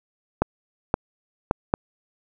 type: clicks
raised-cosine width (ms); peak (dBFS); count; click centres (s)
1; -4; 4; 0.42 / 0.941 / 1.511 / 1.739
effects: none